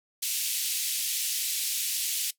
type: band-pass noise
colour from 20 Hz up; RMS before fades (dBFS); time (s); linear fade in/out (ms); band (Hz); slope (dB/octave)
white; -30; 0.22-2.31; 10; 2600 to 14000; 24
effects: noise-tail reverb RT60 0.1 s tail -18 dB re dry